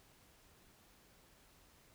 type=silence; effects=pink hiss -66 dBFS RMS until 1.94 s